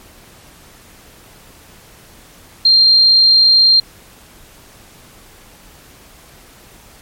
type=tone; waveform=sine; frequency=4186 Hz; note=C8; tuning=in tune; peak=-6 dBFS; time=2.65-3.8 s; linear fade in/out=5 ms; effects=pink hiss -43 dBFS RMS until 7.01 s + MP3 64 kbps